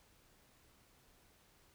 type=silence; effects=pink hiss -68 dBFS RMS until 1.74 s